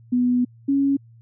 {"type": "tone pair in turn", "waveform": "sine", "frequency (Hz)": [246.9, 277.1], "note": ["B3", "C#4"], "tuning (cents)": [0, -1], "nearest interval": "major second", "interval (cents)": 199, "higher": "second", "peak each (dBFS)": -16, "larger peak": "neither", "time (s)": [[0.12, 0.45], [0.68, 0.97]], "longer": "first", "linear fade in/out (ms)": 10, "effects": ["added 115 Hz sine -46 dBFS peak until 1.21 s"]}